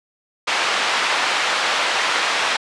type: band-pass noise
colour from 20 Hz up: pink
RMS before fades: -20 dBFS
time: 0.47-2.57 s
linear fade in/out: 10 ms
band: 900 to 3900 Hz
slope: 12 dB/octave
effects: resampled to 22050 Hz